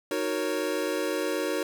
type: chord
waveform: square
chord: D# minor seventh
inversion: none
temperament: equal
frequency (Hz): 311.1 / 370 / 466.2 / 554.4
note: D#4 / F#4 / A#4 / C#5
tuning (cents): 0 / 0 / 0 / 0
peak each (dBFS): -33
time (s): 0.11-1.63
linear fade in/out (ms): 2
effects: none